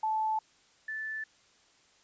sine tone pair in turn, 872 / 1754.1 Hz, A5 / A6, -16 / -6 cents, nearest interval octave, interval 1210 cents, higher second, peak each -27 / -34 dBFS, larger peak first, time 0.03-0.39 / 0.88-1.24 s, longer neither, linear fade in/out 5 ms, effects white hiss -64 dBFS RMS until 2.03 s + resampled to 16000 Hz

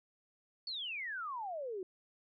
sine exponential sweep, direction down, 4532 to 355.8 Hz, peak -38 dBFS, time 0.67-1.83 s, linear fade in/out 2 ms, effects none

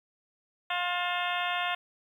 harmonic tone with a mistuned harmonic, 354.3 Hz, F4, 25 cents sharp, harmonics 2 / 3 / 4 / 5 / 6 / 7 / 8 / 9 / 10, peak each -33 / -35 / -36 / -37 / -38 / -38 / -39 / -40 / -40 dBFS, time 0.7-1.75 s, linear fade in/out 5 ms, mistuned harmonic 7, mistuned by +68 cents, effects 10-bit

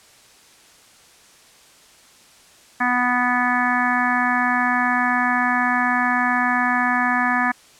harmonic tone, 246.9 Hz, B3, in tune, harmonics 1 / 3 / 4 / 5 / 6 / 7 / 8 / 9, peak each -24 / -24 / -25 / -25 / -32 / -21 / -32 / -31 dBFS, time 2.8-7.52 s, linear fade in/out 10 ms, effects white hiss -50 dBFS RMS until 7.79 s + low-pass 9000 Hz 12 dB/octave

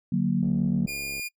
sine chord, D augmented, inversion none, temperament equal, 146.83 / 185 / 233.1 Hz, D3 / F#3 / A#3, 0 / 0 / 0 cents, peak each -28 / -24 / -26 dBFS, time 0.12-0.86 s, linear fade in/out 5 ms
click train, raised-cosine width 2 ms, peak -31 dBFS, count 54, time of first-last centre 0.43-1.196 s, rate 69.2 Hz
sawtooth tone, 2422 Hz, D#7, 47 cents flat, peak -27 dBFS, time 0.87-1.29 s, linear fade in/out 20 ms
effects noise-tail reverb RT60 0.1 s tail -25 dB re dry

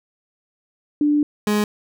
sine / 30% pulse tone pair in turn, 295 / 209.2 Hz, D4 / G#3, +8 / +13 cents, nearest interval tritone, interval 595 cents, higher first, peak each -14 dBFS, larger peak neither, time 1.01-1.23 / 1.47-1.64 s, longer first, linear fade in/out 2 ms, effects none

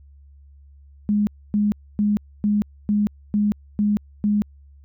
sine tone bursts, 207.7 Hz, G#3, in tune, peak -16 dBFS, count 8, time 1.09-4.42 s, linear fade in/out 0 ms, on 180 ms, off 270 ms, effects added 70 Hz sine -45 dBFS peak until 4.84 s

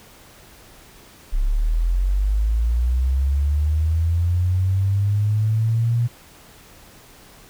sine linear sweep, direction up, 32.7 to 119.8 Hz, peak -16 dBFS, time 1.32-6.08 s, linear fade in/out 20 ms, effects pink hiss -47 dBFS RMS until 7.49 s

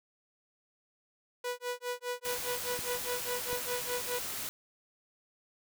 sawtooth tone with tremolo, 491.2 Hz, B4, 9 cents flat, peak -28 dBFS, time 1.44-4.19 s, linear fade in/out 5 ms, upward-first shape sine, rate 4.9 Hz, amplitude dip 100%
white noise, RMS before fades -38 dBFS, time 2.25-4.49 s, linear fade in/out 0 ms
clicks, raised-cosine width 3 ms, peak -31 / -31 dBFS, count 2, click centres 2.791 / 3.53 s
effects none

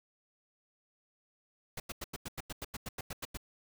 pink noise bursts, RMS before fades -40 dBFS, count 14, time 1.77-3.373 s, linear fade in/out 5 ms, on 30 ms, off 91 ms, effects none

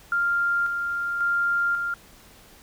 sine tone with tremolo, 1396 Hz, F6, 1 cent flat, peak -20 dBFS, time 0.12-1.94 s, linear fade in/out 2 ms, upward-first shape square, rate 0.92 Hz, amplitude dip 40%, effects pink hiss -51 dBFS RMS until 2.62 s

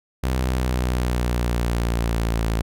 sawtooth linear sweep, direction down, 64.4 to 55.4 Hz, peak -16 dBFS, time 0.23-2.62 s, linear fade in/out 10 ms, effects none

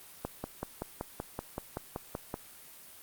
click train, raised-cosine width 1 ms, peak -20 dBFS, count 12, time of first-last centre 0.25-2.341 s, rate 5.26 Hz, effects white hiss -52 dBFS RMS until 3.02 s + Opus 32 kbps

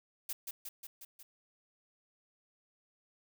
blue noise with echo, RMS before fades -38 dBFS, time 0.29-0.33 s, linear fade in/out 5 ms, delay 180 ms, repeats 5, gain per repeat -3 dB, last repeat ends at 1.23 s, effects none

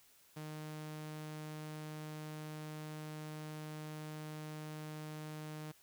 sawtooth tone, 153.7 Hz, D#3, 21 cents flat, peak -40 dBFS, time 0.36-5.72 s, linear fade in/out 10 ms, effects white hiss -66 dBFS RMS until 5.82 s

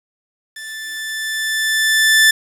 sawtooth tone with level ramp, 1760 Hz, A6, in tune, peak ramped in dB -26 to -4 dBFS, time 0.56-2.31 s, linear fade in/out 5 ms, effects resampled to 32000 Hz + 7-bit

